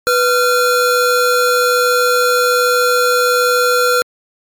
square tone pair together, 493.9 / 1380.5 Hz, B4 / F6, 0 / -20 cents, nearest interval octave + tritone, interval 1780 cents, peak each -14 / -14 dBFS, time 0.07-4.02 s, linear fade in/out 0 ms, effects MP3 96 kbps

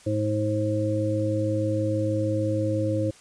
harmonic tone, 106.3 Hz, G#2, 41 cents sharp, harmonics 1 / 2 / 3 / 5, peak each -26 / -37 / -27 / -27 dBFS, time 0.06-3.11 s, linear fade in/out 10 ms, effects white hiss -52 dBFS RMS until 3.2 s + resampled to 22050 Hz

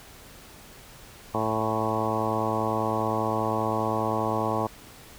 harmonic tone with a mistuned harmonic, 110 Hz, A2, in tune, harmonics 1 / 2 / 3 / 4 / 5 / 6 / 7 / 8 / 9 / 10, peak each -33 / -33 / -33 / -33 / -33 / -33 / -33 / -33 / -33 / -33 dBFS, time 1.34-4.67 s, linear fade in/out 5 ms, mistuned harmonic 8, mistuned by -30 cents, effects pink hiss -48 dBFS RMS until 5.18 s

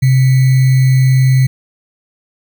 sine tone with sample-and-hold, 130.81 Hz, C3, in tune, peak -6 dBFS, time 0.02-1.47 s, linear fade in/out 10 ms, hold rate 2100 Hz, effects none

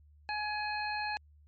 harmonic tone, 841 Hz, G#5, 22 cents sharp, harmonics 1 / 2 / 3 / 5, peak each -35 / -38 / -40 / -42 dBFS, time 0.29-1.17 s, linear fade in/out 0 ms, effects added 74 Hz sine -57 dBFS peak until 1.47 s + MP3 32 kbps

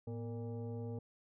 sine tone with frequency modulation, 110.4 Hz, A2, 6 cents sharp, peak -39 dBFS, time 0.07-0.99 s, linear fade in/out 5 ms, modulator 352 Hz, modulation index 1, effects none

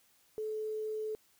sine tone with quantisation, 432.4 Hz, A4, 30 cents flat, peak -34 dBFS, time 0.38-1.15 s, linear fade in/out 0 ms, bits 10, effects white hiss -68 dBFS RMS until 1.39 s

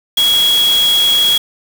sine tone in noise, 3322 Hz, G#7, in tune, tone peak -9 dBFS, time 0.17-1.38 s, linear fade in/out 5 ms, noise white, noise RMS -21 dBFS, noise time 0.17-1.38 s, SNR +9 dB, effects none

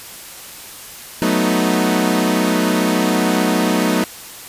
sawtooth chord, B dominant seventh, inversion second, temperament equal, 185 / 220 / 246.9 / 311.1 Hz, F#3 / A3 / B3 / D#4, 0 / 0 / 0 / 0 cents, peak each -16 dBFS, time 1.22-4.04 s, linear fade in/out 0 ms, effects white hiss -35 dBFS RMS until 4.48 s + resampled to 32000 Hz

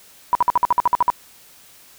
sine tone bursts, 979 Hz, B5, 15 cents flat, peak -11 dBFS, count 11, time 0.33-1.101 s, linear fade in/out 0 ms, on 21 ms, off 54 ms, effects white hiss -48 dBFS RMS until 1.98 s

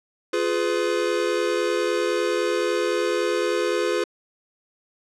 square chord, F diminished, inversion none, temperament just, 349.2 / 419.1 / 502.9 Hz, F4 / Ab4 / Cb5, 0 / +16 / +31 cents, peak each -26 dBFS, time 0.33-4.04 s, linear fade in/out 5 ms, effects low-pass 7000 Hz 12 dB/octave

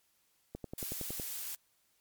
click train, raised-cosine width 2 ms, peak -27 dBFS, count 8, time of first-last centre 0.55-1.198 s, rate 10.8 Hz
blue noise, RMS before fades -40 dBFS, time 0.78-1.55 s, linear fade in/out 2 ms
effects white hiss -73 dBFS RMS until 2 s + MP3 96 kbps

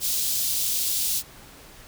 white high-pass noise, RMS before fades -25 dBFS, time 0-1.23 s, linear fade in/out 50 ms, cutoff 3300 Hz, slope 24 dB/octave, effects pink hiss -47 dBFS RMS until 1.87 s

